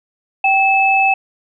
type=tone pair together; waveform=sine; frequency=777 / 2612 Hz; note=G5 / E7; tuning=-16 / -17 cents; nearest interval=octave + major sixth; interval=2099 cents; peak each=-13 dBFS; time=0.44-1.14 s; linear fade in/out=5 ms; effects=none